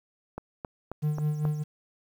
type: click train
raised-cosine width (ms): 1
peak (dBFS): -21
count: 5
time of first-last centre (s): 0.38-1.452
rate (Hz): 3.73
type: tone with tremolo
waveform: triangle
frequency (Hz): 150.9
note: D3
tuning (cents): +47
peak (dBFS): -21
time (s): 1.02-1.64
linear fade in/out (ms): 20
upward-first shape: sine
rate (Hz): 5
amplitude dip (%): 60
effects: 9-bit